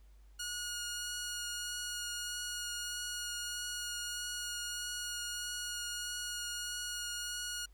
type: tone with vibrato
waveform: 10% pulse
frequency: 1441 Hz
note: F#6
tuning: 46 cents flat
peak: -29 dBFS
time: 0.39-7.66 s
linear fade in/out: 10 ms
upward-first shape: triangle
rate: 1.6 Hz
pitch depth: 10 cents each way
effects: added 50 Hz sine -56 dBFS peak until 7.73 s + pink hiss -73 dBFS RMS until 7.73 s